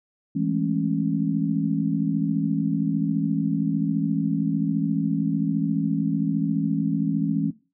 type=chord; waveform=sine; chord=A major seventh; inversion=second; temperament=just; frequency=165 / 206.2 / 220 / 275 Hz; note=E3 / G#3 / A3 / C#4; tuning=+2 / -12 / 0 / -14 cents; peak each=-26 / -27 / -30 / -25 dBFS; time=0.35-7.51 s; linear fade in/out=10 ms; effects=noise-tail reverb RT60 0.3 s tail -17 dB re dry